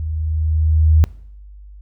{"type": "tone with level ramp", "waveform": "sine", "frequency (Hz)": 78.6, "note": "D#2", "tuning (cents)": 18, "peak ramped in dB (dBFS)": [-21, -7], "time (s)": [0, 1.04], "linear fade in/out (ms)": 0, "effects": ["noise-tail reverb RT60 0.7 s tail -23 dB re dry", "added 50 Hz sine -36 dBFS peak until 1.81 s"]}